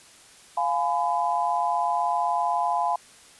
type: chord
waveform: sine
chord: F diminished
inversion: none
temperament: just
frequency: 698.5 / 838.1 / 1005.8 Hz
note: F5 / Ab5 / Cb6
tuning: 0 / +16 / +31 cents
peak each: -26 dBFS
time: 0.57-2.96 s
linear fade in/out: 5 ms
effects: white hiss -51 dBFS RMS until 3.39 s + resampled to 24000 Hz